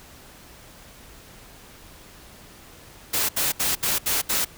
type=noise bursts; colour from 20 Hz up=white; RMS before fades=-23 dBFS; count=6; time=3.13-4.45 s; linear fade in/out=10 ms; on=160 ms; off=72 ms; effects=pink hiss -47 dBFS RMS until 4.57 s